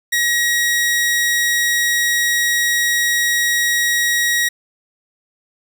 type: tone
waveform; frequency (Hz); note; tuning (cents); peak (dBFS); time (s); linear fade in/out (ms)
sawtooth; 1900; A#6; +33; -11; 0.12-4.49; 10
effects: none